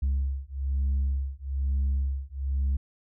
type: beating tone pair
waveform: sine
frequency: 67.5 / 68.6 Hz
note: C#2 / C#2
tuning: -45 / -17 cents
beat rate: 1.1 Hz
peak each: -26 dBFS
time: 0.02-2.77 s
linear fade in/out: 10 ms
effects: tanh soft clip ceiling -21 dBFS